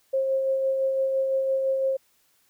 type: tone with tremolo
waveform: sine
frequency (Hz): 534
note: C5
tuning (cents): +35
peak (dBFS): -20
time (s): 0.13-1.97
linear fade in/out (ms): 10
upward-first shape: sine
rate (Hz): 5.9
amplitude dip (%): 30
effects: white hiss -65 dBFS RMS until 2.49 s